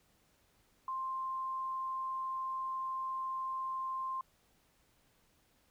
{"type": "tone", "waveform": "sine", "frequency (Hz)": 1051, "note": "C6", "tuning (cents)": 7, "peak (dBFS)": -35, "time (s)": [0.88, 4.21], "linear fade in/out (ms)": 2, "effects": ["pink hiss -71 dBFS RMS until 5.7 s"]}